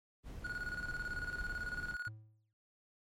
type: noise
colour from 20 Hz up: brown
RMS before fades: -46 dBFS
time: 0.23-1.97 s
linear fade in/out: 50 ms
type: tone with tremolo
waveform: triangle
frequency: 1451 Hz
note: F#6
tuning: 34 cents flat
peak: -35 dBFS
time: 0.44-2.09 s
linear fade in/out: 10 ms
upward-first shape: square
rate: 18 Hz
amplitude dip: 65%
type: tone with exponential decay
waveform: triangle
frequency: 108.6 Hz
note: A2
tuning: 22 cents flat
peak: -40 dBFS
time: 2.07-2.53 s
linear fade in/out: 0 ms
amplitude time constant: 99 ms
effects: MP3 64 kbps